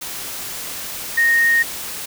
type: tone in noise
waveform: sine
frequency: 1856 Hz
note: A#6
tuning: 8 cents flat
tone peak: -12 dBFS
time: 1.17-1.63 s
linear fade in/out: 10 ms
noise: white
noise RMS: -29 dBFS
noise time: 0.01-2.06 s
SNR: +14 dB
effects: none